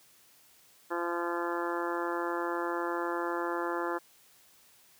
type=harmonic tone; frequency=172 Hz; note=F3; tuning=26 cents flat; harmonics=2 / 3 / 4 / 5 / 6 / 7 / 8 / 9 / 10; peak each=-34 / -38 / -42 / -39 / -38 / -42 / -40 / -46 / -42 dBFS; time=0.9-3.99 s; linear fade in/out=20 ms; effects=white hiss -61 dBFS RMS until 4.99 s + high-pass 60 Hz 12 dB/octave